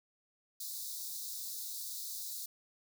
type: high-pass noise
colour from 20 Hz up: white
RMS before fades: -42 dBFS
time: 0.6-2.46 s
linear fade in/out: 5 ms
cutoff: 3700 Hz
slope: 96 dB/octave
effects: none